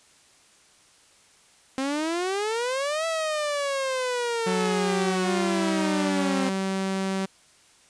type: exponential two-way sweep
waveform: sawtooth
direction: up then down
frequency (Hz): 261.6 to 660 to 261.6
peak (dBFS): -21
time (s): 1.78-6.49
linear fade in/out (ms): 0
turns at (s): 3.06
type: tone with pitch glide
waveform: sawtooth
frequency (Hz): 185 to 191.97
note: F#3 to G3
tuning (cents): 0 to -36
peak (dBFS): -21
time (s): 4.46-7.26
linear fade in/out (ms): 10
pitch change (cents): +64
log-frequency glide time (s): 5.23-5.32
effects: white hiss -57 dBFS RMS until 7.89 s + resampled to 22050 Hz